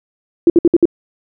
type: tone bursts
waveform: sine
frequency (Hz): 340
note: F4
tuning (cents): -46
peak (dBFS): -4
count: 5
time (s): 0.47-0.855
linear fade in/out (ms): 2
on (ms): 29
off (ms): 60
effects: none